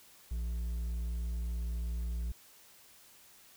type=tone with hard clipping; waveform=triangle; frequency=58.5 Hz; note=A#1; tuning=7 cents sharp; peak=-34 dBFS; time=0.31-2.32 s; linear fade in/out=5 ms; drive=7 dB; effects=white hiss -59 dBFS RMS until 3.56 s